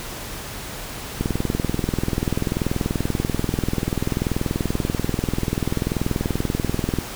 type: click train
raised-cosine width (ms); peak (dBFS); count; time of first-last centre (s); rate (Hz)
3; -8; 120; 1.21-6.987; 20.6
effects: pink hiss -33 dBFS RMS until 7.15 s